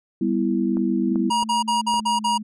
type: chord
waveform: sine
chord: E minor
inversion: first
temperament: just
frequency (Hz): 197.78 / 247.2 / 329.6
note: G3 / B3 / E4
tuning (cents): +16 / +2 / 0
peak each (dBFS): -23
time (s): 0.21-1.3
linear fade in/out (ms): 5
type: clicks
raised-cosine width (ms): 1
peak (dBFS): -23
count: 5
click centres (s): 0.77 / 1.158 / 1.427 / 1.941 / 1.995
type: tone with pitch glide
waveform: sine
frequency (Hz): 220 to 213.6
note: A3 to G#3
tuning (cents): 0 to +49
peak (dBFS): -29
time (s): 1.07-2.43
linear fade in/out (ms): 10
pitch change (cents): -51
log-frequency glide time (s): 1.56-2.28
type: tone bursts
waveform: square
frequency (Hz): 952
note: A#5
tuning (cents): +36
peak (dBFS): -19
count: 6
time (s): 1.3-2.38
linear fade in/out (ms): 10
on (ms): 140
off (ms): 48
effects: resampled to 24000 Hz